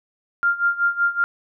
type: tone with tremolo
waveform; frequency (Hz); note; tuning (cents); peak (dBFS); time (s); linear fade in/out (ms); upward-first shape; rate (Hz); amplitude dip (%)
sine; 1396.9; F6; 0; -14; 0.43-1.24; 0; sine; 5.3; 85
effects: none